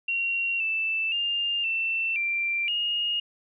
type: tone with pitch steps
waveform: sine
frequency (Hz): 2747 / 2647 / 2807 / 2680 / 2362 / 2856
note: F7 / E7 / F7 / E7 / D7 / F7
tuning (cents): -29 / +7 / +8 / +28 / +9 / +38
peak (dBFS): -24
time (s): 0.08-3.2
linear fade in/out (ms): 5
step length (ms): 520
effects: none